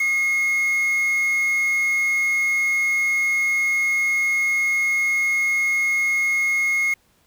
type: tone with quantisation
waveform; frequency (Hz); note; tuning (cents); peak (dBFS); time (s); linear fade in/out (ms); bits
triangle; 2158; C#7; -47; -16; 0-6.94; 5; 6
effects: pink hiss -61 dBFS RMS until 7.26 s